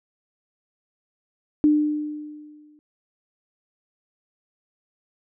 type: tone with exponential decay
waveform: sine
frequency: 300 Hz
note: D4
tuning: 37 cents sharp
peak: -12 dBFS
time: 1.64-2.79 s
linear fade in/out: 0 ms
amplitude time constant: 250 ms
effects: none